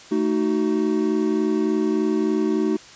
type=chord; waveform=triangle; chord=D# diminished; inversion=second; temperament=equal with one note detuned; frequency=220 / 311.1 / 374.5 Hz; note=A3 / D#4 / F#4; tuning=0 / 0 / +21 cents; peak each=-22 / -20 / -21 dBFS; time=0.11-2.77 s; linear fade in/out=10 ms; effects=white hiss -44 dBFS RMS until 2.95 s + resampled to 16000 Hz

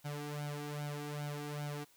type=tone with flanger; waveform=sawtooth; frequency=146.9 Hz; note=D3; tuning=1 cent sharp; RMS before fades=-41 dBFS; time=0.04-1.85 s; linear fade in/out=20 ms; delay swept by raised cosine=1.3 to 2.6 ms; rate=2.5 Hz; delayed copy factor=+0.85; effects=white hiss -66 dBFS RMS until 1.96 s

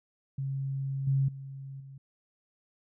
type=tone with level steps; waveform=sine; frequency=136.1 Hz; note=C#3; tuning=31 cents flat; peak=-30 / -23 / -39 / -44 dBFS; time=0.38-1.98 s; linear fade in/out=5 ms; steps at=1.07 / 1.28 / 1.8 s; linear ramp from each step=5 ms; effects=none

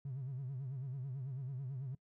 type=tone with vibrato; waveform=triangle; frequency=132.3 Hz; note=C3; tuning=20 cents sharp; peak=-36 dBFS; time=0.05-1.95 s; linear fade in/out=5 ms; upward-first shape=sine; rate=9.1 Hz; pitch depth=120 cents each way; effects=noise-tail reverb RT60 0.1 s tail -24 dB re dry + tanh soft clip ceiling -36 dBFS

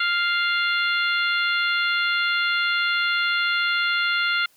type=harmonic tone with a mistuned harmonic; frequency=698.5 Hz; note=F5; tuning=in tune; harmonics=2 / 3 / 4 / 5 / 6; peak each=-22 / -26 / -28 / -30 / -32 dBFS; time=0-4.46 s; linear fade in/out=5 ms; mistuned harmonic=5; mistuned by=-20 cents; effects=white hiss -59 dBFS RMS until 4.56 s + high-pass 60 Hz 12 dB/octave

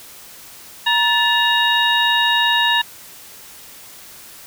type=harmonic tone with a mistuned harmonic; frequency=943 Hz; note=A#5; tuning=20 cents sharp; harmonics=1 / 2 / 3 / 4; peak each=-19 / -18 / -20 / -19 dBFS; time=0.86-2.82 s; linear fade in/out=10 ms; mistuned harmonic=2; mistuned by=-130 cents; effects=white hiss -40 dBFS RMS until 4.46 s

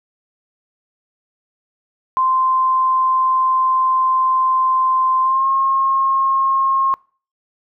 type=tone with pitch glide; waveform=sine; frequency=1041 to 1075.8 Hz; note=C6 to C6; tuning=-9 to +48 cents; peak=-13 dBFS; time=2.17-6.94 s; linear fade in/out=0 ms; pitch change=+57 cents; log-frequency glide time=5.22-5.47 s; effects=noise-tail reverb RT60 0.4 s tail -25 dB re dry

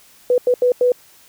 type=tone bursts at uneven times; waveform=sine; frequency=494.7 Hz; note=B4; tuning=3 cents sharp; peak=-11 dBFS; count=4; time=0.3-0.38 / 0.47-0.54 / 0.62-0.72 / 0.81-0.92 s; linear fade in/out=2 ms; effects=white hiss -49 dBFS RMS until 1.28 s

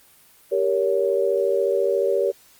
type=chord; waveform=sine; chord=G diminished; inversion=none; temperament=equal with one note detuned; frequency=392 / 466.2 / 562.8 Hz; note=G4 / Bb4 / Db5; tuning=0 / 0 / +26 cents; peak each=-22 / -23 / -22 dBFS; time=0.51-2.32 s; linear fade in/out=20 ms; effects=white hiss -53 dBFS RMS until 2.59 s + Opus 24 kbps

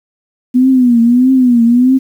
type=tone with vibrato; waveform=sine; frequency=246.9 Hz; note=B3; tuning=in tune; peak=-5 dBFS; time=0.54-1.99 s; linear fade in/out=20 ms; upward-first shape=triangle; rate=1.6 Hz; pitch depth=130 cents each way; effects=7-bit

